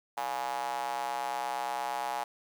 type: tone with high-pass filter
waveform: square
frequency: 64.3 Hz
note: C2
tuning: 30 cents flat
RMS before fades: -34 dBFS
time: 0.17-2.24 s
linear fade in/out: 5 ms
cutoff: 810 Hz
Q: 5.5
effects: 10-bit